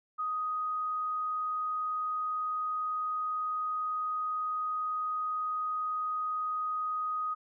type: tone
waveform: sine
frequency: 1249 Hz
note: D#6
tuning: 6 cents sharp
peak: -30 dBFS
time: 0.18-7.35 s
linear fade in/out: 20 ms
effects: none